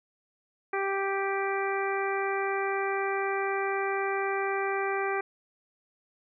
harmonic tone, 392 Hz, G4, in tune, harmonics 1 / 2 / 3 / 4 / 5 / 6, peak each -30 / -33 / -35 / -36 / -37 / -38 dBFS, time 0.73-5.21 s, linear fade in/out 5 ms, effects none

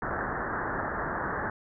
white low-pass noise, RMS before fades -32 dBFS, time 0.02-1.5 s, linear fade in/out 2 ms, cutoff 1800 Hz, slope 96 dB/octave, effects none

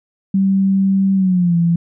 sine tone with pitch glide, 193.7 to 169.6 Hz, G3 to E3, -20 to +50 cents, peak -11 dBFS, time 0.34-1.76 s, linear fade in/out 5 ms, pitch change -230 cents, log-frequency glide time 1.15-1.56 s, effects none

